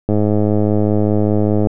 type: click train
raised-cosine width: 2 ms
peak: -3 dBFS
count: 167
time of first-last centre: 0.09-1.671 s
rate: 105 Hz
effects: none